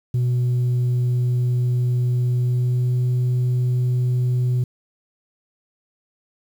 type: tone with pitch glide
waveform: sine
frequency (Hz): 123.47 to 124.69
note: B2 to B2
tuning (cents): 0 to +17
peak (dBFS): -14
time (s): 0.14-4.64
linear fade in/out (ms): 5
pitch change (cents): +17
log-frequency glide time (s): 2.34-2.99
effects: tanh soft clip ceiling -16 dBFS + 8-bit